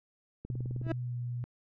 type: click train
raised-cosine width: 3 ms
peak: -29 dBFS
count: 10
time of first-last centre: 0.45-0.919 s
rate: 19.2 Hz
type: tone with pitch glide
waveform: sine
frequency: 123.47 to 121.49 Hz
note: B2 to B2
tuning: 0 to -28 cents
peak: -33 dBFS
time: 0.5-1.44 s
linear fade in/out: 0 ms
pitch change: -28 cents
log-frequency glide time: 1-1.15 s
type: tone with exponential growth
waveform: 30% pulse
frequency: 326.6 Hz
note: E4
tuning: 16 cents flat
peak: -24 dBFS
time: 0.82-0.92 s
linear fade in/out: 5 ms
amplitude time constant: 21 ms
effects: low-pass 2000 Hz 12 dB/octave